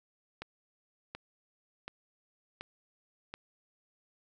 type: click train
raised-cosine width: 0.3 ms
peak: -24 dBFS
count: 5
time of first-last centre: 0.42-3.34 s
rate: 1.37 Hz
effects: none